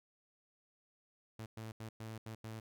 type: tone bursts at uneven times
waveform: sawtooth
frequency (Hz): 110.9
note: A2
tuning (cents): +14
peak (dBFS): -40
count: 6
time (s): 1.39-1.46 / 1.57-1.72 / 1.8-1.89 / 2-2.18 / 2.26-2.35 / 2.44-2.6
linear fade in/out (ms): 5
effects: none